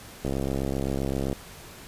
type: click train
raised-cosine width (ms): 2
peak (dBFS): -15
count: 74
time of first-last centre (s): 0.25-1.328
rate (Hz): 67.7
effects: pink hiss -45 dBFS RMS until 1.87 s + resampled to 32000 Hz